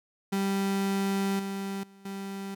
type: tone with level steps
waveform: 35% pulse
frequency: 196 Hz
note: G3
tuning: in tune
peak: -24 / -30 / -50 / -33 dBFS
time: 0.32-2.55 s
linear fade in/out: 10 ms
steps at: 1.39 / 1.83 / 2.05 s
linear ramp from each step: 5 ms
effects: none